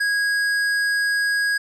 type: tone with hard clipping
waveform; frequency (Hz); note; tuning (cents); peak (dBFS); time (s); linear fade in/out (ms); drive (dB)
triangle; 1650; G#6; -12; -20; 0-1.58; 10; 14
effects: none